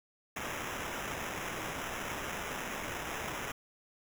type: noise with sample-and-hold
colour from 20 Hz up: white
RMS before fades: -39 dBFS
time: 0.36-3.52 s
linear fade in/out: 5 ms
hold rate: 4410 Hz
effects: none